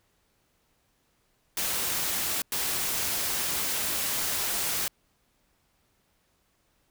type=noise bursts at uneven times; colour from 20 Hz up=white; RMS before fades=-29 dBFS; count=2; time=1.57-2.42 / 2.52-4.88 s; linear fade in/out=2 ms; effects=pink hiss -70 dBFS RMS until 6.9 s